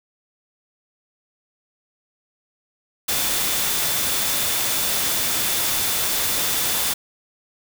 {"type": "tone in noise", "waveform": "sine", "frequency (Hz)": 3520, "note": "A7", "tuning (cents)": 0, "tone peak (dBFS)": -33, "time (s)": [3.08, 6.94], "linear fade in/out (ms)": 10, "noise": "white", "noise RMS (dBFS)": -22, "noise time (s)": [3.08, 6.94], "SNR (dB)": -14, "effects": []}